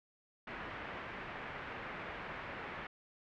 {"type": "low-pass noise", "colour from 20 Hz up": "white", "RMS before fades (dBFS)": -45, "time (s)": [0.47, 2.87], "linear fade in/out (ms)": 5, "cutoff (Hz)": 2200, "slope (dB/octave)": 24, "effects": []}